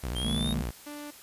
sawtooth tone with vibrato, 61.2 Hz, B1, 15 cents flat, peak -27 dBFS, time 0.03-0.71 s, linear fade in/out 10 ms, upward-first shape sine, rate 12 Hz, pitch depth 210 cents each way
square exponential sweep, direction up, 3136 to 3776 Hz, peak -33 dBFS, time 0.15-0.54 s, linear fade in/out 20 ms
triangle chord, D# suspended fourth, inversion none, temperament equal, 155.56 / 207.7 / 233.1 Hz, D#3 / G#3 / A#3, 0 / 0 / 0 cents, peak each -31 dBFS, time 0.22-0.64 s, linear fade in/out 50 ms
sawtooth tone, 293.7 Hz, D4, in tune, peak -35 dBFS, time 0.86-1.11 s, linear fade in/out 10 ms
effects white hiss -50 dBFS RMS until 1.22 s + resampled to 32000 Hz

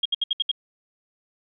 sine tone bursts, 3252 Hz, G#7, 37 cents flat, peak -19 dBFS, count 6, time 0.03-0.515 s, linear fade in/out 5 ms, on 25 ms, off 67 ms, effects none

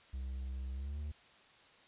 triangle tone with pitch glide, 65.2 to 74.03 Hz, C2 to D2, -5 to +14 cents, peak -36 dBFS, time 0.13-1.12 s, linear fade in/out 10 ms, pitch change +219 cents, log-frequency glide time 0.72-1 s, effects white hiss -62 dBFS RMS until 1.87 s + resampled to 8000 Hz

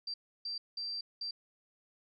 sine tone bursts at uneven times, 4699 Hz, D8, in tune, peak -36 dBFS, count 4, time 0.07-0.14 / 0.45-0.58 / 0.77-1.01 / 1.21-1.31 s, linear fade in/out 5 ms, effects none

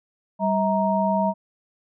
sine tone cluster, 196 / 644 / 934 Hz, G3 / E5 / A#5, 0 / -41 / +3 cents, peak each -23 dBFS, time 0.39-1.34 s, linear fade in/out 50 ms, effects none

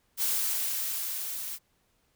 blue noise with level ramp, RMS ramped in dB -27 to -37 dBFS, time 0.17-1.59 s, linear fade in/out 50 ms, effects pink hiss -71 dBFS RMS until 2.15 s

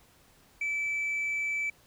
sine tone, 2313 Hz, D7, 27 cents flat, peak -26 dBFS, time 0.61-1.7 s, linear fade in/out 5 ms, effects tanh soft clip ceiling -27 dBFS + pink hiss -61 dBFS RMS until 1.86 s

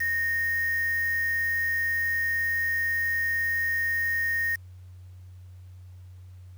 sine tone with quantisation, 1851 Hz, A#6, 13 cents flat, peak -24 dBFS, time 0-4.56 s, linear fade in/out 10 ms, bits 6, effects added 91 Hz sine -43 dBFS peak until 6.57 s + pink hiss -66 dBFS RMS until 6.57 s

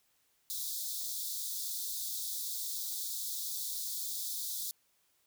white high-pass noise, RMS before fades -38 dBFS, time 0.5-4.71 s, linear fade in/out 0 ms, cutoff 3500 Hz, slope 96 dB/octave, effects white hiss -73 dBFS RMS until 5.26 s

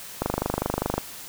click train, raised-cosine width 1 ms, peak -9 dBFS, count 20, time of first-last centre 0.22-0.98 s, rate 25 Hz, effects white hiss -40 dBFS RMS until 1.28 s

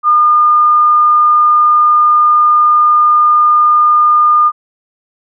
sine tone, 1213 Hz, D#6, 44 cents flat, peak -5 dBFS, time 0.03-4.52 s, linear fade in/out 50 ms, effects none

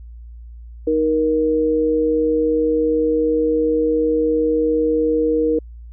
sine tone pair together, 311.1 / 471.4 Hz, D#4 / A#4, 0 / +19 cents, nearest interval perfect fifth, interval 719 cents, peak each -19 / -16 dBFS, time 0.87-5.59 s, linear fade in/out 5 ms, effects added 58 Hz sine -34 dBFS peak until 5.92 s

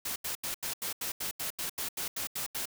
white noise bursts, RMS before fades -35 dBFS, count 14, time 0.05-2.656 s, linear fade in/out 5 ms, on 110 ms, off 82 ms, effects none

